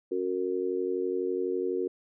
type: harmonic tone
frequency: 92 Hz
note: F#2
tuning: 9 cents flat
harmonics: 3 / 4 / 5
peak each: -36 / -29 / -32 dBFS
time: 0.11-1.88 s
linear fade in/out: 10 ms
effects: none